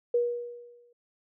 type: tone with exponential decay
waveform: sine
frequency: 479.9 Hz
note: B4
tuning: 50 cents flat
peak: -20 dBFS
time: 0.14-0.93 s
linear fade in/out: 5 ms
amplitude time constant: 170 ms
effects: none